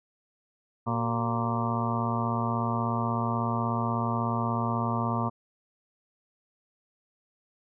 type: harmonic tone with a mistuned harmonic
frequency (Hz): 116.4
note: A#2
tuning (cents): -2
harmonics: 1 / 2 / 3 / 4 / 5 / 6 / 7 / 8 / 9 / 10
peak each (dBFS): -30 / -31 / -40 / -41 / -40 / -36 / -43 / -34 / -36 / -34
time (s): 0.86-5.3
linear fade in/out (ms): 20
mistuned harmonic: 3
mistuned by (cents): +120
effects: none